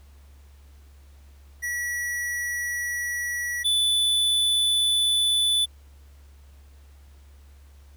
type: tone pair in turn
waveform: square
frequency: 1935 / 3484 Hz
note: B6 / A7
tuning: -36 / -18 cents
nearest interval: minor seventh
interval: 1018 cents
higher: second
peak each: -27 / -20 dBFS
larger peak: second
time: 1.62-3.64 / 3.64-5.66 s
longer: neither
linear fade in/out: 20 ms
effects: added 70 Hz sine -47 dBFS peak until 7.96 s + pink hiss -61 dBFS RMS until 7.96 s